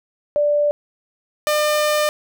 sine / sawtooth tone pair in turn, 587.3 / 601.7 Hz, D5 / D5, 0 / +42 cents, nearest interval unison, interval 42 cents, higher second, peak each -14 / -12 dBFS, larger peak second, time 0.36-0.71 / 1.47-2.09 s, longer second, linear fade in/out 0 ms, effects none

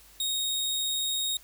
sawtooth tone, 3741 Hz, A#7, 5 cents sharp, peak -24 dBFS, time 0.2-1.37 s, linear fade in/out 2 ms, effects added 50 Hz sine -59 dBFS peak until 1.43 s + white hiss -55 dBFS RMS until 1.43 s

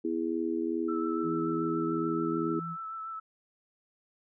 sine chord, E major, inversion second, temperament just, 247.2 / 329.6 / 412 Hz, B3 / E4 / G#4, +2 / 0 / -14 cents, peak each -35 / -30 / -35 dBFS, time 0.04-2.6 s, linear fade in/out 10 ms
sine tone with vibrato, 1318.5 Hz, E6, in tune, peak -36 dBFS, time 0.88-3.2 s, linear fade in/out 10 ms, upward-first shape triangle, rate 6.9 Hz, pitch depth 26 cents each way
sine tone with pitch glide, 164.81 to 166.15 Hz, E3 to E3, 0 to +14 cents, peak -37 dBFS, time 1.22-2.77 s, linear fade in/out 50 ms, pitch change +14 cents, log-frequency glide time 1.53-2.51 s
effects none

